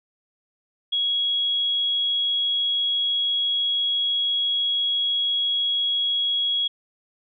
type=tone; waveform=sine; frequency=3322 Hz; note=G#7; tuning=in tune; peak=-20 dBFS; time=0.92-6.68 s; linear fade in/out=10 ms; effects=none